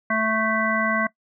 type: harmonic tone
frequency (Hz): 220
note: A3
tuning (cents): 0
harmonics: 1 / 3 / 5 / 7 / 9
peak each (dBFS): -26 / -26 / -26 / -26 / -26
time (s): 0.1-1.07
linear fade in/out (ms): 5
effects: noise-tail reverb RT60 0.1 s tail -20 dB re dry